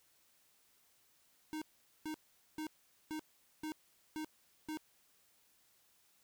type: tone bursts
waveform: square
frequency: 310 Hz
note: D#4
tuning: 6 cents flat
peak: -40 dBFS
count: 7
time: 1.53-4.772 s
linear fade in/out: 0 ms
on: 86 ms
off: 440 ms
effects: white hiss -71 dBFS RMS until 6.23 s